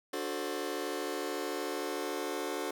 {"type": "chord", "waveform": "sawtooth", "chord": "D dominant seventh", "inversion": "none", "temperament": "just", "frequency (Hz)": [293.7, 367.1, 440.5, 528.6], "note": ["D4", "F#4", "A4", "C5"], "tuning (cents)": [0, -14, 2, 18], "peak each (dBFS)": [-36, -34, -35, -37], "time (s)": [0.13, 2.71], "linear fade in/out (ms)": 5, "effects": []}